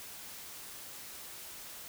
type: silence
effects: white hiss -47 dBFS RMS until 1.88 s